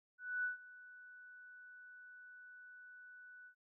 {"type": "tone with ADSR envelope", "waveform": "sine", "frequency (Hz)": 1485, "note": "F#6", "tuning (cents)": 6, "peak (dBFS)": -34, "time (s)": [0.18, 3.55], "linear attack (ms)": 260, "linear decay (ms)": 130, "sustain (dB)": -20, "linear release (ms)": 87, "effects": []}